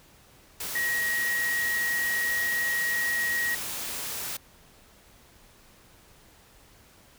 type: tone in noise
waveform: sine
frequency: 1897 Hz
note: A#6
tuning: 30 cents sharp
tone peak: -25 dBFS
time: 0.75-3.55 s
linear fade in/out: 5 ms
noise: white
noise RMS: -34 dBFS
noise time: 0.6-4.37 s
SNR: +6 dB
effects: pink hiss -56 dBFS RMS until 7.18 s